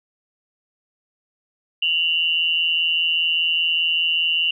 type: tone pair together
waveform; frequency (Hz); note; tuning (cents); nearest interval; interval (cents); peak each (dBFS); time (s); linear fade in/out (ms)
sine; 2778 / 2943; F7 / F#7; -10 / -10; minor second; 100; -20; 1.82-4.51; 5
effects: none